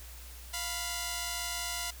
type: tone pair together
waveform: 5% pulse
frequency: 699 / 987.8 Hz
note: F5 / B5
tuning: +1 / 0 cents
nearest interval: tritone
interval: 599 cents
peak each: -25 dBFS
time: 0.53-1.91 s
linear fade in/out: 10 ms
effects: added 60 Hz sine -46 dBFS peak until 2 s + white hiss -51 dBFS RMS until 2 s